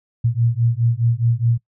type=beating tone pair; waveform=sine; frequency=114.9 / 119.7 Hz; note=A#2 / A#2; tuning=-25 / +46 cents; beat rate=4.8 Hz; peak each=-18 dBFS; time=0.24-1.58 s; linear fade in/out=10 ms; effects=noise-tail reverb RT60 0.1 s tail -22 dB re dry